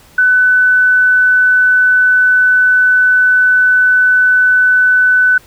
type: tone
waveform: sine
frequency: 1500 Hz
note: F#6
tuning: 23 cents sharp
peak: -6 dBFS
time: 0.18-5.38 s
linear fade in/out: 5 ms
effects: pink hiss -44 dBFS RMS until 5.46 s